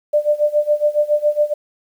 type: tone with tremolo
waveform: sine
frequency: 595 Hz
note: D5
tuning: 22 cents sharp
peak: -10 dBFS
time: 0.13-1.54 s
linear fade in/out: 10 ms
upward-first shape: sine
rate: 7.2 Hz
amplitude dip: 90%
effects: 8-bit